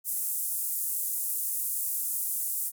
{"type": "band-pass noise", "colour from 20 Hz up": "white", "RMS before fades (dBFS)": -31, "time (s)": [0.04, 2.72], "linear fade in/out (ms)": 50, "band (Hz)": [8800, 16000], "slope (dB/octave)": 24, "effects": []}